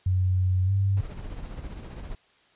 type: tone with pitch glide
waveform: sine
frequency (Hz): 92.4 to 97.89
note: F#2 to G2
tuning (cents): -2 to -2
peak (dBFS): -20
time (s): 0.06-1.01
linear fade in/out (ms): 5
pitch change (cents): +100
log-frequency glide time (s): 0.65-0.71
type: noise with tremolo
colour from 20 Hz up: brown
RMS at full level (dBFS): -35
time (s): 0.97-2.15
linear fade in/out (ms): 0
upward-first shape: sine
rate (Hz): 15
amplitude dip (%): 50
effects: white hiss -61 dBFS RMS until 2.55 s + resampled to 8000 Hz